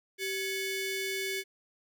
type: ring-modulated tone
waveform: sawtooth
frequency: 1297 Hz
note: E6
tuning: 28 cents flat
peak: -25 dBFS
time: 0.18-1.44 s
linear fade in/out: 50 ms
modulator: 910 Hz
effects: none